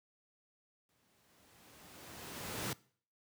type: noise with exponential growth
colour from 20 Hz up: pink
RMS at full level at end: -37 dBFS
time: 0.89-2.73 s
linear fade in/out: 1 ms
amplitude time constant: 400 ms
effects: noise-tail reverb RT60 0.5 s tail -22 dB re dry + high-pass 100 Hz 12 dB/octave